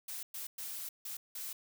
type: noise bursts at uneven times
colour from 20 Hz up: blue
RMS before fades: -42 dBFS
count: 5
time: 0.08-0.23 / 0.34-0.47 / 0.58-0.89 / 1.05-1.17 / 1.35-1.53 s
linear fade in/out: 5 ms
effects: none